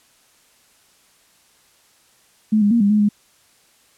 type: tone with pitch steps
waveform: sine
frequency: 215.4 / 204.7 / 234.3 / 201.7 / 211.1 / 206.9 Hz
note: A3 / G#3 / A#3 / G3 / G#3 / G#3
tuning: -37 / -25 / +9 / +50 / +29 / -6 cents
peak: -12 dBFS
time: 2.52-3.09 s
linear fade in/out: 10 ms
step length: 95 ms
effects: white hiss -56 dBFS RMS until 3.97 s + low-pass 11000 Hz 12 dB/octave